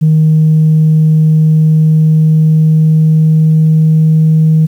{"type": "tone with pitch glide", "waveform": "sine", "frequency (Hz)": [156.5, 157.86], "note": ["D#3", "D#3"], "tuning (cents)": [10, 25], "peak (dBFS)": -3, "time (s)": [0.01, 4.67], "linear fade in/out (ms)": 20, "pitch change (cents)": 15, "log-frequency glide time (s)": [1.39, 4.38], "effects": ["tanh soft clip ceiling -1 dBFS", "7-bit"]}